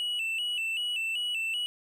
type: tone with vibrato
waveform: triangle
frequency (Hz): 2794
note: F7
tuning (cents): 0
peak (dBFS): -27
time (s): 0-1.66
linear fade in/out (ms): 0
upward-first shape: square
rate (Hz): 2.6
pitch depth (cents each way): 79
effects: none